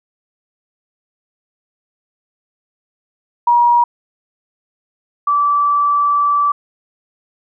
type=tone pair in turn; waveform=sine; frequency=955 / 1159.2 Hz; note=A#5 / D6; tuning=+42 / -23 cents; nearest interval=minor third; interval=335 cents; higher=second; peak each=-8 / -11 dBFS; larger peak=first; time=3.47-3.84 / 5.27-6.52 s; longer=second; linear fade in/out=5 ms; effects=none